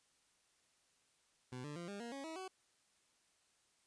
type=tone with pitch steps; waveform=20% pulse; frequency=126.2 / 147.5 / 172.39 / 201.5 / 235.5 / 275.2 / 321.7 / 376 Hz; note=B2 / D3 / F3 / G3 / A#3 / C#4 / E4 / F#4; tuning=+38 / +8 / -22 / +48 / +18 / -12 / -42 / +28 cents; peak=-40 dBFS; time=1.52-2.48 s; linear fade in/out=5 ms; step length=120 ms; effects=white hiss -75 dBFS RMS until 3.86 s + resampled to 22050 Hz